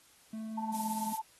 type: tone with pitch glide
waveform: triangle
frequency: 220 to 215.1 Hz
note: A3 to A3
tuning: 0 to -39 cents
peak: -35 dBFS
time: 0.33-1.13 s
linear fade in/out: 5 ms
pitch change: -39 cents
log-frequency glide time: 0.64-0.82 s
type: tone with tremolo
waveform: sine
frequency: 883 Hz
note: A5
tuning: 6 cents sharp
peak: -31 dBFS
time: 0.57-1.22 s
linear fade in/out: 10 ms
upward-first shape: triangle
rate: 18 Hz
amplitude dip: 85%
type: noise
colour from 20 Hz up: violet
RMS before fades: -38 dBFS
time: 0.73-1.18 s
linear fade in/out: 10 ms
effects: white hiss -62 dBFS RMS until 1.39 s + AAC 32 kbps